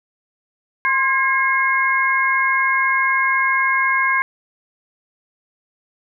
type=tone cluster; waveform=sine; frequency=1054 / 1632 / 2152 Hz; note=C6 / G#6 / C7; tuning=+12 / -31 / +48 cents; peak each=-19 dBFS; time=0.85-4.22 s; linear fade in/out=0 ms; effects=none